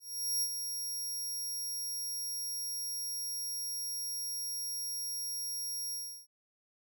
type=tone with ADSR envelope; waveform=15% pulse; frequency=5600 Hz; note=F8; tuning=4 cents sharp; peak=-23 dBFS; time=0-6.27 s; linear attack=420 ms; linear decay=57 ms; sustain=-7 dB; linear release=340 ms; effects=none